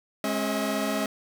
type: tone cluster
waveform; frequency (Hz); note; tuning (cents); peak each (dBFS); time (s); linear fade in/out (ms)
sawtooth; 208.6 / 271.2 / 641; G#3 / C#4 / E5; +8 / -38 / -49; -26; 0.24-1.06; 2
effects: 8-bit